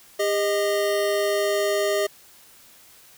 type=tone pair together; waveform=square; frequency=402.7 / 622.3 Hz; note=G4 / D#5; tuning=+47 / 0 cents; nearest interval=minor sixth; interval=753 cents; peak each=-24 dBFS; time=0.19-2.07 s; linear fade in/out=10 ms; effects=white hiss -51 dBFS RMS until 3.17 s